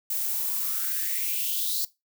violet noise with high-pass filter sweep, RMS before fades -28 dBFS, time 0.1-1.85 s, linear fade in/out 5 ms, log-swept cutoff 600 to 4500 Hz, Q 5.3, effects noise-tail reverb RT60 0.2 s tail -18 dB re dry

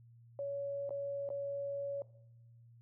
sine tone with dropouts, 562 Hz, C#5, 24 cents sharp, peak -36 dBFS, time 0.39-2.02 s, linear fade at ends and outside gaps 1 ms, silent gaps 0.893-0.906 / 1.29-1.302 s, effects noise-tail reverb RT60 0.8 s tail -17 dB re dry + added 117 Hz sine -57 dBFS peak until 2.81 s

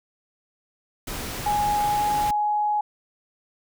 pink noise, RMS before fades -32 dBFS, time 1.07-2.31 s, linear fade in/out 5 ms
sine tone with pitch glide, 830.6 to 838.3 Hz, G#5 to G#5, 0 to +16 cents, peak -20 dBFS, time 1.46-2.81 s, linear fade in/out 5 ms, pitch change +16 cents, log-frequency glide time 1.87-2.5 s
effects none

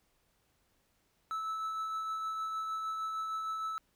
triangle tone with tremolo, 1308 Hz, E6, 14 cents flat, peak -31 dBFS, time 1.31-3.78 s, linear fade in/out 0 ms, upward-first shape triangle, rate 6.5 Hz, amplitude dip 30%, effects pink hiss -74 dBFS RMS until 3.95 s

